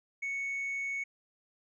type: tone with tanh clipping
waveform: sine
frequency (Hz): 2217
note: C#7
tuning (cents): 0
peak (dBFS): -33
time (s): 0.22-1.04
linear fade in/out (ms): 10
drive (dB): 1
effects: none